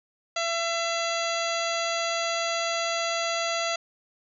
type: harmonic tone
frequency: 673 Hz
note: E5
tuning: 36 cents sharp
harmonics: 1 / 2 / 3 / 4 / 5 / 6 / 7 / 9 / 10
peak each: -29 / -32 / -34 / -35 / -36 / -37 / -37 / -39 / -39 dBFS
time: 0.36-3.76 s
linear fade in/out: 5 ms
effects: none